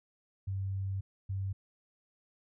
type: tone bursts at uneven times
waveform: sine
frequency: 96.8 Hz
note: G2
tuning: 21 cents flat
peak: -32 dBFS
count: 2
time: 0.47-1.01 / 1.29-1.53 s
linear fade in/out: 10 ms
effects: none